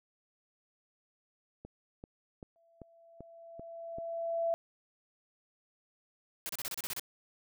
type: click train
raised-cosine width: 2 ms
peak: -32 dBFS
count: 7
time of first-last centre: 1.65-3.985 s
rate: 2.57 Hz
type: tone with exponential growth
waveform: sine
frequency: 669 Hz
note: E5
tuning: 25 cents sharp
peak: -27 dBFS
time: 2.56-4.54 s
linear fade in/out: 0 ms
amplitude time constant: 430 ms
type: noise bursts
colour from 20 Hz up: white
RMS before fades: -38 dBFS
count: 9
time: 6.46-6.996 s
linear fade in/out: 0 ms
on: 32 ms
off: 31 ms
effects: none